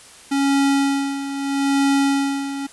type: tone with tremolo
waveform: square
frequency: 277.2 Hz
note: C#4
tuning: in tune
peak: -15 dBFS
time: 0.31-2.67 s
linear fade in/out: 10 ms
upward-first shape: sine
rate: 0.78 Hz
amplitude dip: 70%
effects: white hiss -44 dBFS RMS until 2.72 s + resampled to 24000 Hz